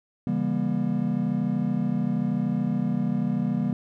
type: chord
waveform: triangle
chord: C# diminished seventh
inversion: none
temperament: just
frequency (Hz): 138.59 / 166.31 / 199.57 / 239.5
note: C#3 / E3 / G3 / Bb3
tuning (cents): 0 / +16 / +31 / +47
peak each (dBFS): -29 / -28 / -25 / -25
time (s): 0.27-3.73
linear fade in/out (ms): 2
effects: none